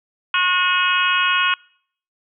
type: harmonic tone with a mistuned harmonic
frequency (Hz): 362.3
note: F#4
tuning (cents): -36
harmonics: 3 / 4 / 5 / 6 / 7 / 8 / 9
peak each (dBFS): -21 / -20 / -29 / -32 / -21 / -23 / -28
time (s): 0.34-1.54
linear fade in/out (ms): 2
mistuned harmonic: 5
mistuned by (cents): +20
effects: noise-tail reverb RT60 0.6 s tail -26 dB re dry